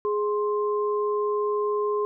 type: tone pair together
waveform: sine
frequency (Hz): 417 / 1050.8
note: G#4 / C6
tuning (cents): +7 / +7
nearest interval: octave + major third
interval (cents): 1600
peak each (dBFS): -23 / -29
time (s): 0.05-2.05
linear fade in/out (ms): 0
effects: none